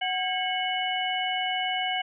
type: tone cluster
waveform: sine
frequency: 744 / 1622 / 2191 / 2958 Hz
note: F#5 / G#6 / C#7 / F#7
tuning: +9 / -41 / -21 / -1 cents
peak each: -29 / -35 / -32 / -30 dBFS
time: 0.01-2.02 s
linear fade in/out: 10 ms
effects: none